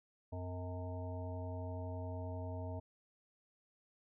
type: harmonic tone with a mistuned harmonic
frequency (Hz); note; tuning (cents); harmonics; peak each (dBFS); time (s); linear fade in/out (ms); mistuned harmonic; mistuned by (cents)
91; F#2; -28; 1 / 3 / 5 / 7 / 9 / 10; -41 / -49 / -52 / -48 / -58 / -54; 0.32-2.8; 10; 3; -78
effects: none